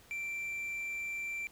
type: tone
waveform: triangle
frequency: 2349 Hz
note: D7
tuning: in tune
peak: -34 dBFS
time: 0.11-1.47 s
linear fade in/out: 0 ms
effects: pink hiss -60 dBFS RMS until 1.51 s